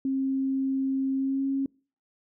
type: tone with pitch glide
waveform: sine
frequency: 267.8 to 271.9 Hz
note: C4 to C#4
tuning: +40 to -33 cents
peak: -24 dBFS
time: 0.05-1.66 s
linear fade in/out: 2 ms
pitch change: +27 cents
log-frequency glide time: 1.16-1.45 s
effects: noise-tail reverb RT60 0.4 s tail -26 dB re dry